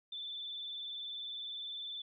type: tone with vibrato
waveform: sine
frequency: 3520 Hz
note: A7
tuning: in tune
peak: -40 dBFS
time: 0.12-2.02 s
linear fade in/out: 5 ms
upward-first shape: triangle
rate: 20 Hz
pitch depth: 40 cents each way
effects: none